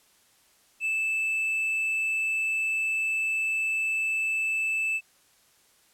triangle tone, 2632 Hz, E7, 3 cents flat, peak -23 dBFS, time 0.8-5.01 s, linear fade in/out 50 ms, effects white hiss -62 dBFS RMS until 5.93 s + low-pass 12000 Hz 12 dB/octave

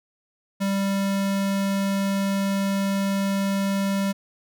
square tone, 196.6 Hz, G3, 5 cents sharp, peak -22 dBFS, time 0.6-4.13 s, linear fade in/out 20 ms, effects none

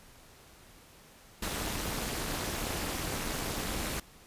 pink noise with amplitude modulation, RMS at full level -31 dBFS, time 1.42-4 s, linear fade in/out 5 ms, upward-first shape sine, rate 266 Hz, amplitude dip 85%, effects pink hiss -56 dBFS RMS until 4.26 s + resampled to 32000 Hz

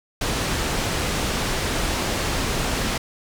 pink low-pass noise, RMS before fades -24 dBFS, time 0.21-2.98 s, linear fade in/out 5 ms, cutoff 8200 Hz, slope 12 dB/octave, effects none

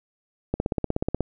click train, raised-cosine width 2 ms, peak -10 dBFS, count 12, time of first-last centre 0.54-1.207 s, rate 16.5 Hz, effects none

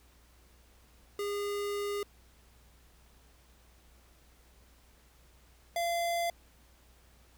square tone pair in turn, 407.6 / 685.5 Hz, G#4 / F5, -32 / -32 cents, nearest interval major sixth, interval 900 cents, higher second, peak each -33 / -30 dBFS, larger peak second, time 1.19-2.03 / 5.76-6.3 s, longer first, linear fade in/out 2 ms, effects added 60 Hz sine -61 dBFS peak until 7.37 s + pink hiss -64 dBFS RMS until 7.37 s

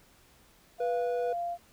sine tone with tremolo, 693 Hz, F5, 14 cents flat, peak -30 dBFS, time 0.78-1.58 s, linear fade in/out 50 ms, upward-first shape sine, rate 2 Hz, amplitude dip 35%
triangle tone, 490 Hz, B4, 14 cents flat, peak -27 dBFS, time 0.8-1.33 s, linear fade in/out 5 ms
effects pink hiss -61 dBFS RMS until 1.72 s

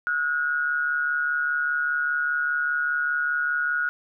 sine tone with amplitude modulation, 1449 Hz, F#6, 37 cents flat, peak -19 dBFS, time 0.07-3.89 s, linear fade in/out 0 ms, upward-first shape sine, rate 145 Hz, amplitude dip 60%, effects none

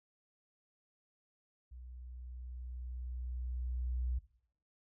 sine tone with level ramp, 61.9 Hz, B1, 5 cents sharp, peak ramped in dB -48 to -32 dBFS, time 1.71-4.19 s, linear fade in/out 10 ms, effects noise-tail reverb RT60 0.6 s tail -17 dB re dry

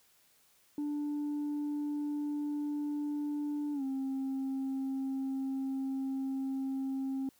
sine tone with pitch glide, 293.7 to 267.8 Hz, D4 to C4, 0 to +40 cents, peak -30 dBFS, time 0.78-7.29 s, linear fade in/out 2 ms, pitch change -160 cents, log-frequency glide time 3.73-3.83 s, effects tanh soft clip ceiling -31 dBFS + white hiss -67 dBFS RMS until 7.39 s

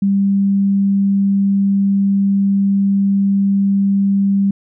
sine tone, 197.6 Hz, G3, 14 cents sharp, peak -11 dBFS, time 0.02-4.51 s, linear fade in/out 5 ms, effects none

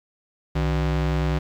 square ring-modulated tone, 110 Hz, A2, in tune, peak -18 dBFS, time 0.55-1.39 s, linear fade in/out 10 ms, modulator 45.2 Hz, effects low-pass 4000 Hz 12 dB/octave + 9-bit

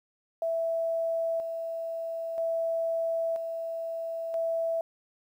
sine tone with tremolo, 660 Hz, E5, 2 cents sharp, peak -26 dBFS, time 0.42-4.81 s, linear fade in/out 2 ms, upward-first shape square, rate 0.51 Hz, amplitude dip 45%, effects 10-bit

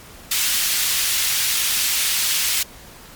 pink high-pass noise, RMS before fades -20 dBFS, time 0.31-2.63 s, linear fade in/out 5 ms, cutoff 2700 Hz, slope 12 dB/octave, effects pink hiss -42 dBFS RMS until 3.15 s + MP3 96 kbps

